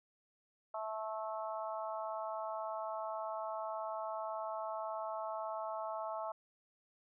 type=harmonic tone; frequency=218.2 Hz; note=A3; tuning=14 cents flat; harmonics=3 / 4 / 5 / 6; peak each=-41 / -43 / -45 / -47 dBFS; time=0.74-6.32 s; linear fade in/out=5 ms; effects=none